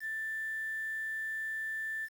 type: tone with quantisation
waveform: sine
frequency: 1769 Hz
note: A6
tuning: 9 cents sharp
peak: -34 dBFS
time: 0-2.09 s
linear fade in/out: 50 ms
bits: 9
effects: none